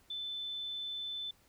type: tone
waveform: sine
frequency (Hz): 3520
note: A7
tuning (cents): 0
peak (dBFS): -37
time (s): 0.1-1.31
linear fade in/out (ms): 5
effects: pink hiss -67 dBFS RMS until 1.48 s